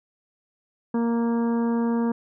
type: harmonic tone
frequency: 233.1 Hz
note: A#3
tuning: in tune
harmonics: 1 / 2 / 3 / 4 / 5 / 6 / 7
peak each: -21 / -29 / -40 / -34 / -41 / -47 / -45 dBFS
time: 0.94-2.12 s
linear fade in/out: 5 ms
effects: none